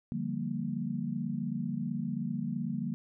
sine chord, G minor seventh, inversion second, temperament equal with one note detuned, 146.83 / 174.61 / 197.48 / 233.1 Hz, D3 / F3 / G3 / Bb3, 0 / 0 / +13 / 0 cents, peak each -38 / -38 / -37 / -35 dBFS, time 0.12-2.94 s, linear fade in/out 0 ms, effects none

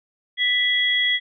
sine tone pair together, 1975.5 / 3322 Hz, B6 / G#7, 0 / 0 cents, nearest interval major sixth, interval 900 cents, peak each -20 dBFS, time 0.37-1.2 s, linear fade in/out 50 ms, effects none

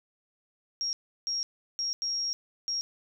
sine tone bursts at uneven times, 5588 Hz, F8, in tune, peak -28 dBFS, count 5, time 0.81-0.93 / 1.27-1.43 / 1.79-1.93 / 2.02-2.33 / 2.68-2.81 s, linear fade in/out 0 ms, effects none

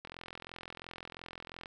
click train, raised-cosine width 0.3 ms, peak -28 dBFS, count 70, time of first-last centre 0.05-1.658 s, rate 42.9 Hz, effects none

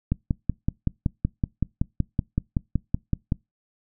click train, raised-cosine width 5 ms, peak -9 dBFS, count 18, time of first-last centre 0.12-3.322 s, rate 5.31 Hz, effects noise-tail reverb RT60 0.2 s tail -25 dB re dry

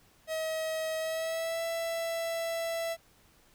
45% pulse tone with pitch glide, 637 to 664.1 Hz, D#5 to E5, +41 to +13 cents, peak -31 dBFS, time 0.27-2.97 s, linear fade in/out 50 ms, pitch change +72 cents, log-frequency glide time 0.98-1.63 s, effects pink hiss -63 dBFS RMS until 3.54 s

